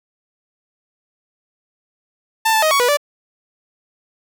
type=tone with pitch steps; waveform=sawtooth; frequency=890 / 878 / 626 / 1119 / 489 / 582 Hz; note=A5 / A5 / D#5 / C#6 / B4 / D5; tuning=+20 / -4 / +10 / +16 / -17 / -16 cents; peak=-9 dBFS; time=2.45-2.972 s; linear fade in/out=10 ms; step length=87 ms; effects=7-bit